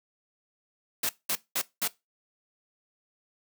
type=noise bursts; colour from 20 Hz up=white; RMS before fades=-28 dBFS; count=4; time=1.03-1.878 s; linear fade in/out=5 ms; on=62 ms; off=200 ms; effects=noise-tail reverb RT60 0.2 s tail -19 dB re dry + high-pass 150 Hz 12 dB/octave